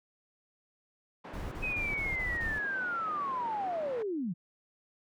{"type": "band-pass noise", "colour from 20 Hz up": "pink", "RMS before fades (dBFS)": -46, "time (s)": [1.24, 4.03], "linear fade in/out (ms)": 10, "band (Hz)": [250, 1600], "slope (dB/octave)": 12}
{"type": "noise bursts", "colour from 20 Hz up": "brown", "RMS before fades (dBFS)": -39, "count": 6, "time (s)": [1.33, 2.59], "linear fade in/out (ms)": 10, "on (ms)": 190, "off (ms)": 24}
{"type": "linear sweep", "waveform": "sine", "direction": "down", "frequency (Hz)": [2552, 155.8], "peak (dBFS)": -31, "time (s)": [1.62, 4.34], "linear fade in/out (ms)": 20}
{"effects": []}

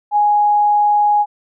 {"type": "tone", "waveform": "sine", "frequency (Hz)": 830.6, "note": "G#5", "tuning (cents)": 0, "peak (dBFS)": -10, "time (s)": [0.11, 1.26], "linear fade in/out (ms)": 50, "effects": []}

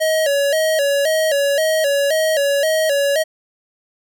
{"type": "tone with vibrato", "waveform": "square", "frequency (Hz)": 597, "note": "D5", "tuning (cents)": 28, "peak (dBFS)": -15, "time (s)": [0, 3.24], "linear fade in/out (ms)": 20, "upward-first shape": "square", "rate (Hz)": 1.9, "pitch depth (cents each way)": 100, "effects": []}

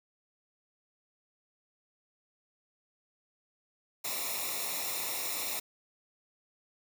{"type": "noise with comb filter", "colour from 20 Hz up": "white", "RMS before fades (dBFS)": -35, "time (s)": [4.04, 5.6], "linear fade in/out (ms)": 10, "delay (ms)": 0.64, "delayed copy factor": -0.8, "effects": []}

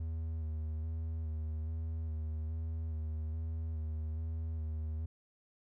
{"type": "tone with vibrato", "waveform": "triangle", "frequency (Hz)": 79.4, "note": "D#2", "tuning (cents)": 36, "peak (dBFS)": -33, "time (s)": [0, 5.06], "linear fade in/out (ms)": 5, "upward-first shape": "square", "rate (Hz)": 1.2, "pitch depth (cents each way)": 24, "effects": []}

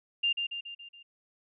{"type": "tone with echo", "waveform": "sine", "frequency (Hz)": 2797, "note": "F7", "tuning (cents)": 2, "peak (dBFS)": -24, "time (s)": [0.23, 0.33], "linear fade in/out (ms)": 10, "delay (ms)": 140, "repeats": 5, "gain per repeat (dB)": -5, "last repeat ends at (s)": 1.03, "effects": []}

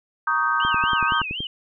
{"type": "chord", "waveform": "sine", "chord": "Eb dominant seventh", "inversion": "second", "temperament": "just", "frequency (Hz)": [933.4, 1120.1, 1244.5, 1555.6], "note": ["Bb5", "Db6", "Eb6", "G6"], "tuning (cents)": [2, 18, 0, -14], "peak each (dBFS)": [-27, -27, -22, -23], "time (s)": [0.27, 1.22], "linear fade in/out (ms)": 5}
{"type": "tone with vibrato", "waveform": "sine", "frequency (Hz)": 2815, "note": "F7", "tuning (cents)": 13, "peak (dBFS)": -27, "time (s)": [0.6, 1.47], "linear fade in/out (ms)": 2, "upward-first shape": "sine", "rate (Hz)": 4, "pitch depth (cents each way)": 220}
{"type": "click train", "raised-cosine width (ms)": 3, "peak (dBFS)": -19, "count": 9, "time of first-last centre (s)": [0.65, 1.405], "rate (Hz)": 10.6}
{"effects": []}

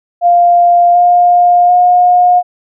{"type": "tone with pitch steps", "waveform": "sine", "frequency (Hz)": [698.5, 707.4, 716.5], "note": ["F5", "F5", "F5"], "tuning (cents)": [0, 22, 44], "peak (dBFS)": -4, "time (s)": [0.21, 2.43], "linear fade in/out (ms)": 50, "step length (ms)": 740, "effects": []}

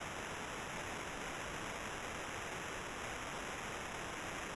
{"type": "noise with sample-and-hold", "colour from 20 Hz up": "blue", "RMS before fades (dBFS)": -44, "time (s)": [0, 4.55], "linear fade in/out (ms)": 10, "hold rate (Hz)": 4410, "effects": ["resampled to 24000 Hz"]}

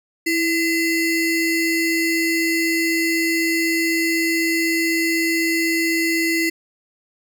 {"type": "ring-modulated tone", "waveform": "square", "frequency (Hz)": 1181, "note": "D6", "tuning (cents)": 9, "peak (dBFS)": -15, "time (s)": [0.26, 6.5], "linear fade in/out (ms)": 10, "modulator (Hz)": 851, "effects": []}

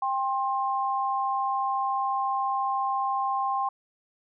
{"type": "tone pair together", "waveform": "sine", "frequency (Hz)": [794, 1059.9], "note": ["G5", "C6"], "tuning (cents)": [22, 22], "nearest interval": "perfect fourth", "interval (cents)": 500, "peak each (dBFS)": -27, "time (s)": [0.02, 3.69], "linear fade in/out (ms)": 5, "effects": []}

